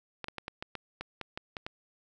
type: clicks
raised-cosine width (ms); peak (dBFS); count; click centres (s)
0.3; -21; 11; 0.243 / 0.284 / 0.383 / 0.481 / 0.625 / 0.753 / 1.01 / 1.213 / 1.375 / 1.568 / 1.665
effects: none